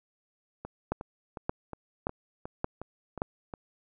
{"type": "two click trains", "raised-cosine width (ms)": 1, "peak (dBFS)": [-14, -24], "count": [5, 9], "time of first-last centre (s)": [[0.92, 3.219], [0.65, 3.538]], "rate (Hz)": [1.74, 2.77], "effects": []}